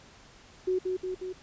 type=tone with echo; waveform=sine; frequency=370 Hz; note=F#4; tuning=in tune; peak=-24 dBFS; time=0.67-0.79 s; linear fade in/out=10 ms; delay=180 ms; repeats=3; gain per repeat=-3 dB; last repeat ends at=1.33 s; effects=pink hiss -54 dBFS RMS until 1.42 s + resampled to 16000 Hz